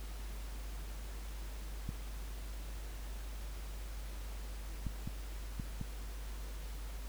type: clicks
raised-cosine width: 5 ms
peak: -26 dBFS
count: 5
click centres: 1.891 / 4.867 / 5.075 / 5.598 / 5.813 s
effects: added 50 Hz sine -41 dBFS peak until 7.08 s + pink hiss -53 dBFS RMS until 7.08 s